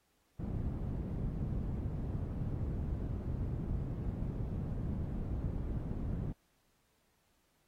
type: low-pass noise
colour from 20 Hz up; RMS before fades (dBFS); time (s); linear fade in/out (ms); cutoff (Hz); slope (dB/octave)
white; -37; 0.39-6.33; 10; 140; 12
effects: pink hiss -75 dBFS RMS until 7.67 s + AAC 48 kbps